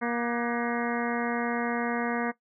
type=harmonic tone with a mistuned harmonic; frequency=237.2 Hz; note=A#3; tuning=30 cents sharp; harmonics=1 / 2 / 3 / 4 / 5 / 6 / 7 / 8 / 9; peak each=-30 / -33 / -35 / -36 / -37 / -38 / -38 / -39 / -40 dBFS; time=0.01-2.32 s; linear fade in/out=20 ms; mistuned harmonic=6; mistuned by=+89 cents; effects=noise-tail reverb RT60 0.1 s tail -17 dB re dry